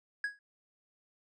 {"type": "tone with exponential decay", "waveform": "triangle", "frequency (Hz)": 1661.2, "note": "G#6", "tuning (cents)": 0, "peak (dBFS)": -26, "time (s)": [0.24, 0.39], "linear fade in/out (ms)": 2, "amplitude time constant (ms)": 32, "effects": ["resampled to 24000 Hz"]}